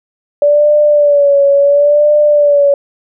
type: tone with vibrato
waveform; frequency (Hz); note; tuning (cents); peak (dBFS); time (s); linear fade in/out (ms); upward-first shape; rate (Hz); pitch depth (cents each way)
sine; 578; D5; -28; -5; 0.42-2.74; 2; sine; 0.72; 53
effects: none